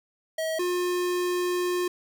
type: tone pair in turn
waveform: square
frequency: 640 / 357.2 Hz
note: D#5 / F4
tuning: +49 / +39 cents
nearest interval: minor seventh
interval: 1010 cents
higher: first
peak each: -27 / -25 dBFS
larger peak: second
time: 0.38-0.59 / 0.59-1.88 s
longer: second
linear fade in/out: 5 ms
effects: none